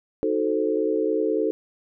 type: chord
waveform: sine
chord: D# diminished seventh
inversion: none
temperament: equal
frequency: 311.1 / 370 / 440 / 523.3 Hz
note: D#4 / F#4 / A4 / C5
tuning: 0 / 0 / 0 / 0 cents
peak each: -26 / -28 / -23 / -29 dBFS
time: 0.23-1.51 s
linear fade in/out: 0 ms
effects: none